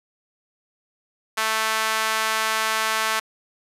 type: tone with high-pass filter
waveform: sawtooth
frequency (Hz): 220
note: A3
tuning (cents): 0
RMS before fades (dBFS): -23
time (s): 1.37-3.2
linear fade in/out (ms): 10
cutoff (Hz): 1200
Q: 1.3
effects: resampled to 32000 Hz